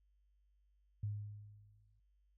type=tone with exponential decay; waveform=sine; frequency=103.83 Hz; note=G#2; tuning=in tune; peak=-35 dBFS; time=1.03-2 s; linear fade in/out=5 ms; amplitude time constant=210 ms; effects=added 50 Hz sine -70 dBFS peak until 2.37 s